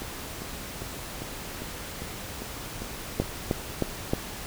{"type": "two click trains", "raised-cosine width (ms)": 2, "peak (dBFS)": [-10, -22], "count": [4, 9], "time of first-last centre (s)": [[3.2, 4.135], [0.02, 3.22]], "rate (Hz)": [3.21, 2.5], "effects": ["pink hiss -38 dBFS RMS until 4.46 s"]}